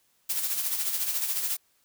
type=noise with tremolo; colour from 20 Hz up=blue; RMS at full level=-27 dBFS; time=0.29-1.57 s; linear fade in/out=10 ms; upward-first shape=sine; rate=14 Hz; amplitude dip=50%; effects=white hiss -68 dBFS RMS until 1.84 s